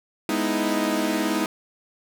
sawtooth chord, E major seventh, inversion first, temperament equal, 207.7 / 246.9 / 311.1 / 329.6 Hz, G#3 / B3 / D#4 / E4, 0 / 0 / 0 / 0 cents, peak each -24 / -25 / -21 / -25 dBFS, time 0.29-1.46 s, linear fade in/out 2 ms, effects none

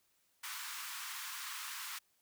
pink high-pass noise, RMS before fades -44 dBFS, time 0.43-1.99 s, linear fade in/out 10 ms, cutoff 1000 Hz, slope 48 dB/octave, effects white hiss -75 dBFS RMS until 2.21 s

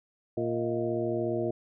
harmonic tone with a mistuned harmonic, 116.54 Hz, A#2, in tune, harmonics 1 / 2 / 3 / 4 / 5 / 6, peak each -36 / -36 / -30 / -35 / -34 / -42 dBFS, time 0.37-1.51 s, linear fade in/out 5 ms, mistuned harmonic 5, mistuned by +120 cents, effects none

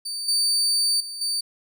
30% pulse tone with level steps, 4600 Hz, D8, 37 cents flat, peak -25 / -16 / -29 / -20 dBFS, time 0.05-1.41 s, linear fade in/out 10 ms, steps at 0.28 / 1 / 1.21 s, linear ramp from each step 5 ms, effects none

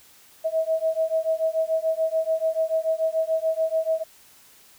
sine beating tone pair, 640 / 646.9 Hz, D#5 / E5, +49 / -33 cents, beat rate 6.9 Hz, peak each -24 dBFS, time 0.44-4.04 s, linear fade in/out 20 ms, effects white hiss -53 dBFS RMS until 4.78 s

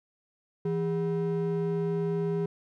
triangle ring-modulated tone, 286.1 Hz, D4, 45 cents flat, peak -21 dBFS, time 0.65-2.46 s, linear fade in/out 5 ms, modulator 120 Hz, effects none

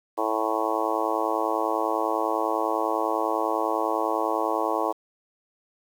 harmonic tone, 110 Hz, A2, in tune, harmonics 3 / 4 / 5 / 6 / 7 / 8 / 9 / 10, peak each -31 / -31 / -31 / -31 / -31 / -31 / -31 / -31 dBFS, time 0.17-4.93 s, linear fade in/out 20 ms, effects 8-bit

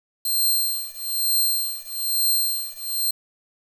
5% pulse tone with tremolo, 4170 Hz, C8, 7 cents flat, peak -10 dBFS, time 0.25-3.11 s, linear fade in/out 5 ms, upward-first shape triangle, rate 1.1 Hz, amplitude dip 95%, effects 7-bit

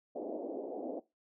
pink band-pass noise, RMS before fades -40 dBFS, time 0.15-1 s, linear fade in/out 10 ms, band 260 to 690 Hz, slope 48 dB/octave, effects noise-tail reverb RT60 0.2 s tail -17 dB re dry

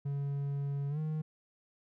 triangle tone with pitch glide, 140.8 to 155.33 Hz, C#3 to D#3, +27 to -3 cents, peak -30 dBFS, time 0.05-1.22 s, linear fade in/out 10 ms, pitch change +170 cents, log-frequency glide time 0.89-0.99 s, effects none

